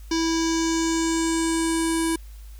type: tone with low-pass filter sweep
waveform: square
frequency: 327.7 Hz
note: E4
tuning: 10 cents flat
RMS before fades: -23 dBFS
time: 0.11-2.16 s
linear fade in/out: 5 ms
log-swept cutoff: 5600 to 10000 Hz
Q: 4.7
effects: added 52 Hz sine -38 dBFS peak until 2.59 s + white hiss -55 dBFS RMS until 2.59 s